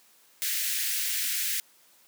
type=high-pass noise; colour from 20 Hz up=white; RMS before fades=-29 dBFS; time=0.42-1.6 s; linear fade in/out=0 ms; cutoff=1600 Hz; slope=48 dB/octave; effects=white hiss -60 dBFS RMS until 2.07 s + high-pass 200 Hz 12 dB/octave